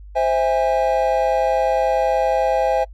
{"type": "chord", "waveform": "triangle", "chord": "C augmented", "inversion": "none", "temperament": "just", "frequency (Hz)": [523.3, 654.1, 817.6], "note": ["C5", "E5", "G#5"], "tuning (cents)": [0, -14, -27], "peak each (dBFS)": -18, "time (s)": [0.15, 2.85], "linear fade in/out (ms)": 20, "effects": ["noise-tail reverb RT60 0.1 s tail -26 dB re dry", "added 50 Hz sine -36 dBFS peak until 2.93 s"]}